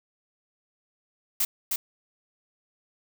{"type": "noise with echo", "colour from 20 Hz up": "blue", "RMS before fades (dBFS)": -24, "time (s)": [1.4, 1.45], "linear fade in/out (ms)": 5, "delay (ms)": 310, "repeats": 1, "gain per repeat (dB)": -3, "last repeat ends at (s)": 1.76, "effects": []}